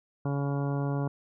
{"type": "harmonic tone", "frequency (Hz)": 140.9, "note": "C#3", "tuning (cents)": 29, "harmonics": [1, 2, 3, 4, 5, 6, 7, 8, 10], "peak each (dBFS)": [-28, -34, -38, -40, -42, -44, -45, -46, -48], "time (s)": [0.25, 1.08], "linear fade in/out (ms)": 5, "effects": []}